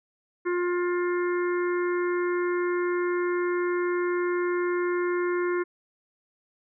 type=harmonic tone; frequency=353.6 Hz; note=F4; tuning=22 cents sharp; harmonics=1 / 3 / 4 / 5 / 6; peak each=-24 / -34 / -36 / -38 / -40 dBFS; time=0.45-5.64 s; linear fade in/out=20 ms; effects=none